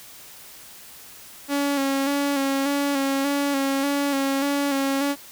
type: tone with vibrato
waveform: sawtooth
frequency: 278.2 Hz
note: C#4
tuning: 6 cents sharp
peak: -17 dBFS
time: 1.48-5.16 s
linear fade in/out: 50 ms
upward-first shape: square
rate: 1.7 Hz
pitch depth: 31 cents each way
effects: white hiss -44 dBFS RMS until 5.31 s